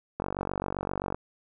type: click train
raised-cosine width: 1 ms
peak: -16 dBFS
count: 46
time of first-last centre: 0.2-1.145 s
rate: 47.6 Hz
effects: none